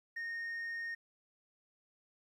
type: tone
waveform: sine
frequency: 1847 Hz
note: A#6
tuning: 16 cents flat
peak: -35 dBFS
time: 0.16-0.95 s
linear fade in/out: 10 ms
effects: tanh soft clip ceiling -37 dBFS + 12-bit